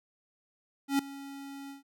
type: tone with ADSR envelope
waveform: square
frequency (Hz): 277.2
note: C#4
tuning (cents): 0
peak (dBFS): -23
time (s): 0.88-1.83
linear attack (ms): 110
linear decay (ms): 4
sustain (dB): -19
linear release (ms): 130
effects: none